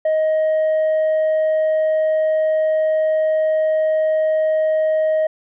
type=tone with tanh clipping; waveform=sine; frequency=627 Hz; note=D#5; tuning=13 cents sharp; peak=-15 dBFS; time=0.05-5.27 s; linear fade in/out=5 ms; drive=2 dB; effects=none